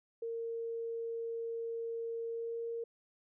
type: tone with pitch glide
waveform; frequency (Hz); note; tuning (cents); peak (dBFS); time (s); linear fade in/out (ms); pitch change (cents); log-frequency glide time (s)
sine; 460 to 463.2; A#4 to A#4; -23 to -11; -36; 0.22-2.84; 5; +12; 2.28-2.61
effects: none